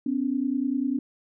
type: tone pair together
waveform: sine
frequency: 252.9 / 283 Hz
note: B3 / C#4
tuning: +41 / +36 cents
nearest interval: major second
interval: 195 cents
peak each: -26 dBFS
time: 0.06-0.99 s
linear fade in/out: 5 ms
effects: none